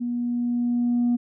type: tone with level ramp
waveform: sine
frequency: 241 Hz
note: B3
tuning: 42 cents flat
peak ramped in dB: -24 to -16 dBFS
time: 0-1.17 s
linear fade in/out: 20 ms
effects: tanh soft clip ceiling -16 dBFS

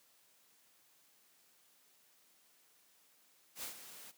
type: noise with ADSR envelope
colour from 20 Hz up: white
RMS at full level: -42 dBFS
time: 3.55-4.12 s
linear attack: 80 ms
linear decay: 110 ms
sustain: -11 dB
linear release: 23 ms
effects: white hiss -69 dBFS RMS until 4.17 s + high-pass 150 Hz 12 dB/octave

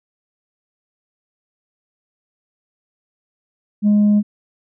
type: tone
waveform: sine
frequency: 207.7 Hz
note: G#3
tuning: in tune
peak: -8 dBFS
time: 3.82-4.23 s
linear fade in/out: 50 ms
effects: tanh soft clip ceiling -9 dBFS

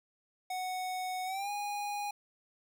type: tone with pitch glide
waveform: square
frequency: 740 to 821.1 Hz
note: F#5 to G#5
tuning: 0 to -20 cents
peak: -35 dBFS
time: 0.5-2.11 s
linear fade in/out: 5 ms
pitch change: +180 cents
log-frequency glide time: 1.25-1.5 s
effects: 12-bit

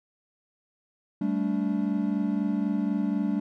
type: chord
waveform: triangle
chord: G suspended second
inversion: none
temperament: equal with one note detuned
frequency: 196 / 220 / 288.6 Hz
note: G3 / A3 / D4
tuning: 0 / 0 / -30 cents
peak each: -26 / -27 / -27 dBFS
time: 1.21-3.4 s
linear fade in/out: 5 ms
effects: none

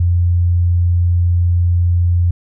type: tone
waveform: sine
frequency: 87.31 Hz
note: F2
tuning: in tune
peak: -10 dBFS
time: 0-2.31 s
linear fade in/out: 5 ms
effects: none

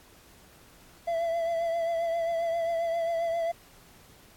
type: tone with vibrato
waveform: triangle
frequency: 670 Hz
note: E5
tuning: 28 cents sharp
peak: -24 dBFS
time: 1.07-3.52 s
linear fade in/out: 10 ms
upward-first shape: triangle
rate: 7.5 Hz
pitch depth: 39 cents each way
effects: pink hiss -56 dBFS RMS until 4.36 s + AAC 64 kbps

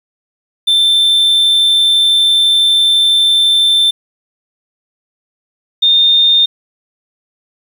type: tone pair in turn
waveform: triangle / sine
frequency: 3554 / 3639 Hz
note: A7 / A#7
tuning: +17 / -42 cents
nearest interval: unison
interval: 41 cents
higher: second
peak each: -6 dBFS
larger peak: neither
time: 0.67-3.91 / 5.82-6.46 s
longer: first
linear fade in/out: 10 ms
effects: 7-bit

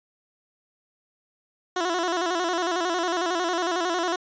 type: tone with vibrato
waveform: 15% pulse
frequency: 349.2 Hz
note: F4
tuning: in tune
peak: -17 dBFS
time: 1.76-4.16 s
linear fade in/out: 5 ms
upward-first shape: square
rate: 11 Hz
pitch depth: 77 cents each way
effects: resampled to 16000 Hz

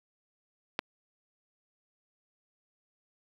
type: clicks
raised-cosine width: 0.3 ms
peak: -12 / -29 dBFS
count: 2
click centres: 0.791 / 0.794 s
effects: high-pass 150 Hz 12 dB/octave + 8-bit

